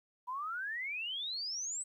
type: exponential sweep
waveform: sine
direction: up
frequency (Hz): 968 to 8200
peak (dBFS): -36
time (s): 0.27-1.84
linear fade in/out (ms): 20
effects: 12-bit